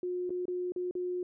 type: tone with dropouts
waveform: sine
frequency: 359.8 Hz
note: F#4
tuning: 48 cents flat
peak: -31 dBFS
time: 0.03-1.23 s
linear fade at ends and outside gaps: 2 ms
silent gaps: 0.295-0.304 / 0.455-0.481 / 0.721-0.761 / 0.911-0.952 s
effects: none